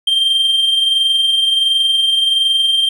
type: tone with amplitude modulation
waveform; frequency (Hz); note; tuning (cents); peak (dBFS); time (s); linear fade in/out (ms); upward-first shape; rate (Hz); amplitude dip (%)
triangle; 3167; G7; +17; -7; 0.07-2.89; 5; sine; 21.4; 45
effects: tanh soft clip ceiling -4 dBFS